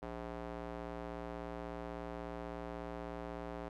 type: tone with band-pass filter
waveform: square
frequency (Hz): 58.2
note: A#1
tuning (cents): -2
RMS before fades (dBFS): -44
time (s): 0.02-3.69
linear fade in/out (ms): 10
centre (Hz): 640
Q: 0.9
effects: none